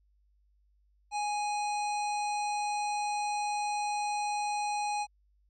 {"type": "harmonic tone", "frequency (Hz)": 830.6, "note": "G#5", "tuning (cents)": 0, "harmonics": [1, 3, 5, 7, 9, 10], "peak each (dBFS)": [-30, -40, -44, -47, -49, -50], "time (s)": [1.11, 5.07], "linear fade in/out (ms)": 50, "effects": ["added 50 Hz sine -65 dBFS peak until 5.49 s"]}